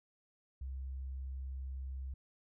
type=tone; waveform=sine; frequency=66.1 Hz; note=C2; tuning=18 cents sharp; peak=-39 dBFS; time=0.61-2.14 s; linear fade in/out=5 ms; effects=none